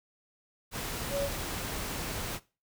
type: tone in noise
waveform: sine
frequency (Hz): 562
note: C#5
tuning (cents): +24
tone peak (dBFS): -29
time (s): 1.1-1.3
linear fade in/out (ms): 50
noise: pink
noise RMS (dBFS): -36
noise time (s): 0.71-2.4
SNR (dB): +4
effects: noise-tail reverb RT60 0.3 s tail -19 dB re dry